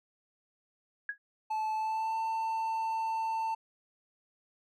sine tone with exponential decay, 1661.2 Hz, G#6, in tune, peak -28 dBFS, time 1.09-1.18 s, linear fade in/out 2 ms, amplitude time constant 18 ms
triangle tone with pitch glide, 870 to 893.9 Hz, A5 to A5, -20 to +27 cents, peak -28 dBFS, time 1.5-3.55 s, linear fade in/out 10 ms, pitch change +47 cents, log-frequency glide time 1.74-2.18 s
effects none

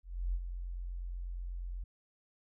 sine tone with ADSR envelope, 44.14 Hz, F1, 19 cents sharp, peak -29 dBFS, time 0.03-1.84 s, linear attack 310 ms, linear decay 49 ms, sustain -8 dB, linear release 7 ms, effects none

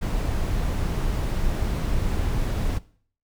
brown noise, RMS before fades -24 dBFS, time 0.01-2.79 s, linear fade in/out 20 ms, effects noise-tail reverb RT60 0.5 s tail -19 dB re dry

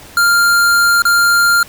square tone with dropouts, 1396.9 Hz, F6, in tune, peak -9 dBFS, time 0.17-1.63 s, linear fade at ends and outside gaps 2 ms, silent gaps 1.021-1.052 s, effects pink hiss -37 dBFS RMS until 1.68 s

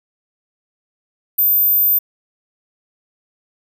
sine tone, 13750 Hz, A9, 41 cents flat, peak -11 dBFS, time 1.38-1.99 s, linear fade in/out 10 ms, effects none

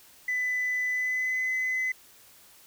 sine tone with pitch glide, 1999 to 2026 Hz, B6 to B6, +20 to +44 cents, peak -24 dBFS, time 0.28-1.92 s, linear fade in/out 5 ms, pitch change +24 cents, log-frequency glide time 0.91-1.4 s, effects tanh soft clip ceiling -23 dBFS + white hiss -55 dBFS RMS until 2.66 s

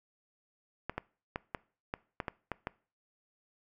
clicks, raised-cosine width 0.5 ms, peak -19 dBFS, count 9, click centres 0.896 / 0.98 / 1.359 / 1.548 / 1.939 / 2.202 / 2.282 / 2.517 / 2.671 s, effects noise-tail reverb RT60 0.4 s tail -22 dB re dry

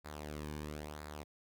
sawtooth tone with flanger, 75.2 Hz, D2, 42 cents sharp, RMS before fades -45 dBFS, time 0.04-1.24 s, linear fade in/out 20 ms, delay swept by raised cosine 0.33 to 1.53 ms, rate 1 Hz, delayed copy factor -0.65, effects none

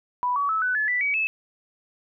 sine tone with pitch steps, 987.8 / 1134.7 / 1303.4 / 1497.2 / 1719.9 / 1975.6 / 2269 / 2607 Hz, B5 / C#6 / E6 / F#6 / A6 / B6 / C#7 / E7, 0 / +40 / -20 / +20 / -40 / 0 / +40 / -20 cents, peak -21 dBFS, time 0.23-1.27 s, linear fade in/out 0 ms, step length 130 ms, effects none

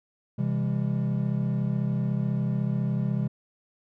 triangle chord, C major, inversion none, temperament equal with one note detuned, 130.81 / 164.81 / 201 Hz, C3 / E3 / G3, 0 / 0 / +44 cents, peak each -25 / -28 / -27 dBFS, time 0.38-3.28 s, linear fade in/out 10 ms, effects none

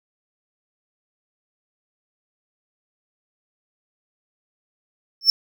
triangle tone with exponential growth, 5400 Hz, E8, 41 cents sharp, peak -5 dBFS, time 5.21-5.3 s, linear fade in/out 1 ms, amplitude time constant 18 ms, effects none

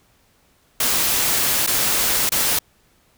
white noise with dropouts, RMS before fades -19 dBFS, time 0.8-2.59 s, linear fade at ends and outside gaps 5 ms, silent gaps 1.665-1.673 / 2.293-2.319 s, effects pink hiss -59 dBFS RMS until 3.17 s

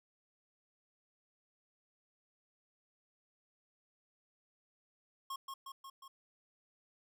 square tone with echo, 1083 Hz, C#6, 41 cents flat, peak -40 dBFS, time 5.3-5.36 s, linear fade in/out 5 ms, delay 180 ms, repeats 4, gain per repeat -3 dB, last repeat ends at 6.08 s, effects none

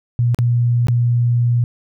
sine tone with dropouts, 120 Hz, B2, 49 cents flat, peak -12 dBFS, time 0.19-1.64 s, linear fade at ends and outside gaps 0 ms, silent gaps 0.346-0.388 / 0.87-0.884 s, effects none

